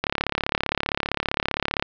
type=click train; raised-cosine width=0.3 ms; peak=-5 dBFS; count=64; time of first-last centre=0.04-1.825 s; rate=35.3 Hz; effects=low-pass 5000 Hz 12 dB/octave